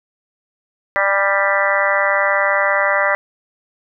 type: harmonic tone with a mistuned harmonic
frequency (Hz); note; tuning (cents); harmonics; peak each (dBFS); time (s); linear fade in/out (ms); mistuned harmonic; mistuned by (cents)
197.2; G3; +11; 3 / 4 / 5 / 6 / 7 / 8 / 9 / 10; -19 / -25 / -24 / -22 / -24 / -23 / -23 / -19; 0.96-3.15; 0; 4; +21
effects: none